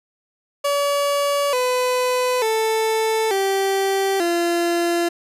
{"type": "tone with pitch steps", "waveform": "30% pulse", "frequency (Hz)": [570, 502, 442.1, 389.3, 342.9], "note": ["C#5", "B4", "A4", "G4", "F4"], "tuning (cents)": [48, 28, 8, -12, -32], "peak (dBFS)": -15, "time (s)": [0.64, 5.09], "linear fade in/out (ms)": 10, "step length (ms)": 890, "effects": ["resampled to 32000 Hz"]}